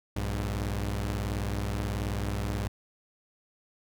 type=tone pair together; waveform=sawtooth; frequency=59.99 / 101.4 Hz; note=B1 / G#2; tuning=-50 / -41 cents; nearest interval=major sixth; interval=909 cents; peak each=-28 dBFS; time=0.16-2.68 s; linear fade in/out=5 ms; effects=none